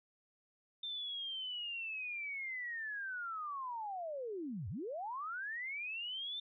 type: linear two-way sweep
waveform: sine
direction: down then up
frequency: 3600 to 80.2 to 3600 Hz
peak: -39 dBFS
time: 0.83-6.4 s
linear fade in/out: 5 ms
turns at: 4.69 s
effects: none